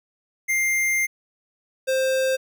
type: tone pair in turn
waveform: square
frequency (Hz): 2100 / 525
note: C7 / C5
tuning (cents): +6 / +6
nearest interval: 2 octaves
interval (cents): 2400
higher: first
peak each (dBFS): -20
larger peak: neither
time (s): 0.48-1.07 / 1.87-2.37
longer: first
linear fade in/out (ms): 20
effects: none